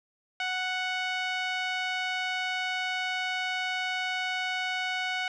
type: tone with low-pass filter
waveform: 5% pulse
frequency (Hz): 740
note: F#5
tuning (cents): 0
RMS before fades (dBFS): -31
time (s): 0.4-5.28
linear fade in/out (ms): 2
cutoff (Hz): 2400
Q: 1.2
effects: none